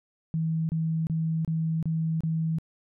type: tone bursts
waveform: sine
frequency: 161.3 Hz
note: E3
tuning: 37 cents flat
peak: -24 dBFS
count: 6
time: 0.34-2.585 s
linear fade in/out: 0 ms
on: 350 ms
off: 29 ms
effects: none